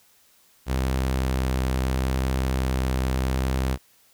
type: tone with vibrato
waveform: sawtooth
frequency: 65 Hz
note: C2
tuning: 11 cents flat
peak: -18 dBFS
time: 0.66-3.78 s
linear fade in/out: 50 ms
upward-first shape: sine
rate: 0.76 Hz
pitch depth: 9 cents each way
effects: white hiss -59 dBFS RMS until 4.13 s